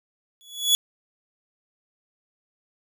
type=tone with exponential growth; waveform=sawtooth; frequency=3394 Hz; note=G#7; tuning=37 cents sharp; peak=-10 dBFS; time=0.41-0.75 s; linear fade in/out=0 ms; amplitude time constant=73 ms; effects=none